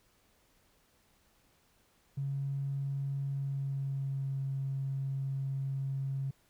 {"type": "tone with pitch glide", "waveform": "triangle", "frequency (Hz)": [138.4, 135.94], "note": ["C#3", "C#3"], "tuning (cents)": [-2, -33], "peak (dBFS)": -28, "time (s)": [2.17, 6.31], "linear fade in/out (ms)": 10, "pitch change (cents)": -31, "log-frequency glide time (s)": [3.3, 4.4], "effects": ["tanh soft clip ceiling -30 dBFS", "pink hiss -69 dBFS RMS until 6.49 s"]}